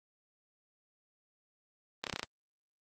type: slowing click train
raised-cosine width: 0.2 ms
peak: -16 dBFS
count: 7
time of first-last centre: 2.04-2.23 s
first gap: 28 ms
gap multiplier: 1.05
effects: high-pass 200 Hz 12 dB/octave + Opus 24 kbps